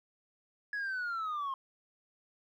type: linear sweep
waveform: sine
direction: down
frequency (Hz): 1691 to 1057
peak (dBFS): -31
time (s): 0.73-1.54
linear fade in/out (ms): 2
effects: tanh soft clip ceiling -32 dBFS + 12-bit